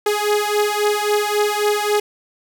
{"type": "beating tone pair", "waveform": "sawtooth", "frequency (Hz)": [415.3, 419], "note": ["G#4", "G#4"], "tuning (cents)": [0, 15], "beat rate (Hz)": 3.7, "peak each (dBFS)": [-15, -16], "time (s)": [0.06, 2], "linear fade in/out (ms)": 5, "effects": []}